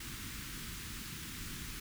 pink band-stop noise, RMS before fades -44 dBFS, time 0-1.8 s, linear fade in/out 5 ms, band 310 to 1300 Hz, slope 24 dB/octave, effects none

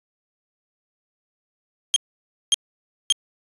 sawtooth tone bursts, 3209 Hz, G7, 40 cents sharp, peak -10 dBFS, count 3, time 1.94-3.123 s, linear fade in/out 0 ms, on 21 ms, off 560 ms, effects resampled to 24000 Hz

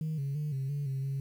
sine tone with pitch steps, 157 / 138.9 / 150.3 / 134.4 / 143.5 / 134.5 / 136.9 Hz, D#3 / C#3 / D3 / C3 / D3 / C3 / C#3, +16 / +4 / +40 / +47 / -40 / +48 / -21 cents, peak -29 dBFS, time 0.01-1.2 s, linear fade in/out 2 ms, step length 170 ms, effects tanh soft clip ceiling -28 dBFS + 10-bit

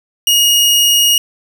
sawtooth tone, 2873 Hz, F7, 48 cents sharp, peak -5 dBFS, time 0.27-1.18 s, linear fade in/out 2 ms, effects 7-bit

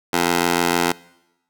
15% pulse tone with high-pass filter, 86.6 Hz, F2, 14 cents flat, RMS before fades -19 dBFS, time 0.13-0.92 s, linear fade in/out 5 ms, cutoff 400 Hz, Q 0.67, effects noise-tail reverb RT60 0.9 s tail -22 dB re dry

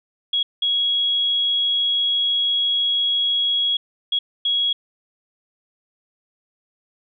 sine tone bursts at uneven times, 3322 Hz, G#7, in tune, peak -17 dBFS, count 4, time 0.33-0.43 / 0.62-3.77 / 4.12-4.19 / 4.45-4.73 s, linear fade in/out 5 ms, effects none

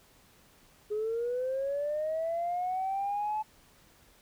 sine linear sweep, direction up, 415.3 to 867 Hz, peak -28 dBFS, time 0.9-3.43 s, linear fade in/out 20 ms, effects tanh soft clip ceiling -25 dBFS + pink hiss -61 dBFS RMS until 4.21 s

